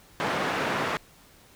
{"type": "band-pass noise", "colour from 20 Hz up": "white", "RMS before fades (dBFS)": -28, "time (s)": [0.2, 0.97], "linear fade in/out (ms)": 0, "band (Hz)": [140, 1500], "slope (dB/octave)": 12, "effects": ["pink hiss -55 dBFS RMS until 1.55 s"]}